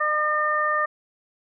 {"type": "harmonic tone", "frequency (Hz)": 605, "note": "D#5", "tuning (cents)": -49, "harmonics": [1, 2, 3], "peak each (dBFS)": [-28, -22, -25], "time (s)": [0, 0.86], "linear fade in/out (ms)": 10, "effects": []}